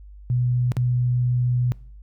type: tone with dropouts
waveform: sine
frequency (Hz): 123.47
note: B2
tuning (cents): 0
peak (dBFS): -18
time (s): 0.3-1.72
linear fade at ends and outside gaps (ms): 0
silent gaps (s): 0.719-0.768
effects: noise-tail reverb RT60 0.5 s tail -22 dB re dry + added 50 Hz sine -40 dBFS peak until 2.02 s